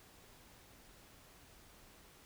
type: silence
effects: pink hiss -61 dBFS RMS until 2.25 s